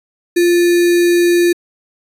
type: tone with sample-and-hold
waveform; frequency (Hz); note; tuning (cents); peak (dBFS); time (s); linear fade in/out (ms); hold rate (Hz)
sine; 347.2; F4; -10; -8; 0.36-1.53; 10; 2100
effects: resampled to 32000 Hz